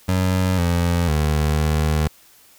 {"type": "tone with pitch steps", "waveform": "25% pulse", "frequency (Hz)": [92.9, 86.3, 75.8, 77], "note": ["F#2", "F2", "D#2", "D#2"], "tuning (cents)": [7, -20, -45, -17], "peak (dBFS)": -13, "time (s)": [0.08, 2.08], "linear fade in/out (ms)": 10, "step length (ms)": 500, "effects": ["white hiss -51 dBFS RMS until 2.58 s"]}